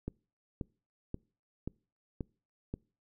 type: click train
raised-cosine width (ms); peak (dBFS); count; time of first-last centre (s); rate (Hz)
3; -23; 6; 0.08-2.74; 1.88
effects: noise-tail reverb RT60 0.4 s tail -26 dB re dry